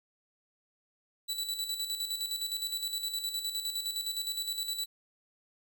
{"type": "tone with tremolo", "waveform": "sawtooth", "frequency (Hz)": 3951, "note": "B7", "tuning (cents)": 0, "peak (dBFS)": -28, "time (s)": [1.28, 4.86], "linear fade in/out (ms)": 20, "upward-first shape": "square", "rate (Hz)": 9.7, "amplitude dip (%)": 55, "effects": []}